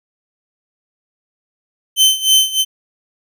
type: tone with tremolo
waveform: sawtooth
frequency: 3079 Hz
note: G7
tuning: 32 cents flat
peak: -4 dBFS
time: 1.96-2.65 s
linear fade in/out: 50 ms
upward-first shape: sine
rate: 3.2 Hz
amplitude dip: 85%
effects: none